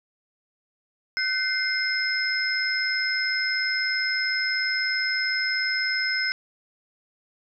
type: tone cluster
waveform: sine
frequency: 1517 / 2096 / 5160 Hz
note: F#6 / C7 / E8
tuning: +43 / +2 / -38 cents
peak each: -27 dBFS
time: 1.17-6.32 s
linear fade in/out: 0 ms
effects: none